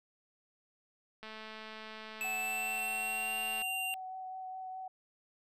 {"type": "click train", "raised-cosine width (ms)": 0.3, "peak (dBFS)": -31, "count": 522, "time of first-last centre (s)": [1.23, 3.62], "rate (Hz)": 218}
{"type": "tone with pitch glide", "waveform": "square", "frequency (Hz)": [2623, 2779], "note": ["E7", "F7"], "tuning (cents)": [-9, -9], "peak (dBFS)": -35, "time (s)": [2.21, 3.94], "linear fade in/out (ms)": 0, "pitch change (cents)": 100, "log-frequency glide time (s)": [2.31, 3.37]}
{"type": "tone with vibrato", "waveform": "sine", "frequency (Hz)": 751, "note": "F#5", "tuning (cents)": 26, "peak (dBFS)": -40, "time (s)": [2.24, 4.88], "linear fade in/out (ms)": 5, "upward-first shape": "sine", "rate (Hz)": 4.8, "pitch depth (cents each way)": 11}
{"effects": []}